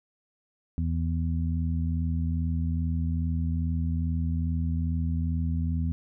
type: harmonic tone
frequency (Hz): 82.41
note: E2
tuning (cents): 0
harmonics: 1 / 2 / 3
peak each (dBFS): -26 / -31 / -34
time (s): 0.78-5.92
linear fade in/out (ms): 0
effects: none